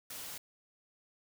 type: noise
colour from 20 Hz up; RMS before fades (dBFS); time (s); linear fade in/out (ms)
white; -44; 0.1-0.38; 5
effects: none